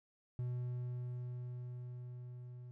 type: tone with level ramp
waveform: triangle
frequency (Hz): 123.47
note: B2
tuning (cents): 0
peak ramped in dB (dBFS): -34 to -46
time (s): 0.39-2.71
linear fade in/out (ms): 0
effects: none